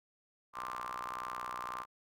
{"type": "ring-modulated tone", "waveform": "sawtooth", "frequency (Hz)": 61.7, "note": "B1", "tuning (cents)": -1, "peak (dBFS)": -32, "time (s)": [0.53, 1.86], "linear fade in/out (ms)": 50, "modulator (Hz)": 1120, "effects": []}